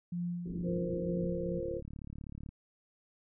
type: tone with tremolo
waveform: sine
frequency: 174.61 Hz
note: F3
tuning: in tune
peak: -32 dBFS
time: 0.12-1.59 s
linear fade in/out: 5 ms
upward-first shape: sine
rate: 2.1 Hz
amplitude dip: 50%
type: low-pass noise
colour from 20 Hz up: white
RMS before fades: -43 dBFS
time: 0.45-1.27 s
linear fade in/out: 10 ms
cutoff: 370 Hz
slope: 48 dB/octave
type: chord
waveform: sine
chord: F suspended fourth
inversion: none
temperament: equal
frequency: 349.2 / 466.2 / 523.3 Hz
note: F4 / Bb4 / C5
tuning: 0 / 0 / 0 cents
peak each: -39 / -40 / -38 dBFS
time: 0.63-1.82 s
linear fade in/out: 50 ms
type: click train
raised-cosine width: 5 ms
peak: -32 dBFS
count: 46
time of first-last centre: 1.24-2.49 s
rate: 36 Hz
effects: none

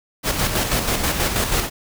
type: noise with tremolo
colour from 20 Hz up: pink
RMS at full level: -19 dBFS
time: 0.23-1.7 s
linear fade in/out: 50 ms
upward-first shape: square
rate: 6.2 Hz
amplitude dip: 45%
effects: none

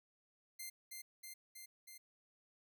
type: tone with echo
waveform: 5% pulse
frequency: 2093 Hz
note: C7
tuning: in tune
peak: -35 dBFS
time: 0.59-0.7 s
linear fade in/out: 10 ms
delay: 320 ms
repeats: 4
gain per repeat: -2 dB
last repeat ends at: 1.98 s
effects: none

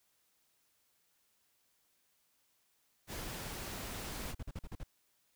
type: noise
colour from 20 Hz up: pink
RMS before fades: -43 dBFS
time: 3.07-4.35 s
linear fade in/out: 50 ms
type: noise bursts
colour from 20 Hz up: brown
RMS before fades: -41 dBFS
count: 8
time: 4.23-4.834 s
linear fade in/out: 5 ms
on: 37 ms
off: 44 ms
effects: white hiss -75 dBFS RMS until 5.35 s

